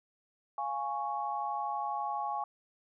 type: chord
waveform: sine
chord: Db major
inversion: first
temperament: equal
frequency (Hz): 698.5 / 830.6 / 1108.7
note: F5 / Ab5 / Db6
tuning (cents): 0 / 0 / 0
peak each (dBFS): -40 / -34 / -37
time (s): 0.58-2.44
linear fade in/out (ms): 2
effects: none